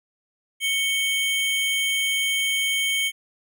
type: tone pair together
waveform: square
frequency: 2217 / 3135 Hz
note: C#7 / G7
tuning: 0 / -1 cents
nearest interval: tritone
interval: 599 cents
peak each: -24 / -25 dBFS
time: 0.6-3.12 s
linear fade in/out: 50 ms
effects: none